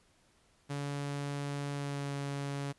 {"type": "tone with pitch glide", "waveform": "sawtooth", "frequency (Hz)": [142.5, 140.78], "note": ["C#3", "C#3"], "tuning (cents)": [48, 27], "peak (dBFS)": -31, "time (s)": [0.69, 2.73], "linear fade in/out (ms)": 20, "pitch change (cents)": -21, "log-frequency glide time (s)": [1.72, 2.16], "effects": ["pink hiss -68 dBFS RMS until 2.78 s", "resampled to 24000 Hz"]}